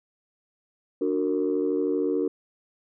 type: chord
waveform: sine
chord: D augmented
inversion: none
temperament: just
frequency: 293.7 / 367.1 / 458.9 Hz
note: D4 / F#4 / A#4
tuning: 0 / -14 / -27 cents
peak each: -26 dBFS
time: 1.01-2.28 s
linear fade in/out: 5 ms
effects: tanh soft clip ceiling -15 dBFS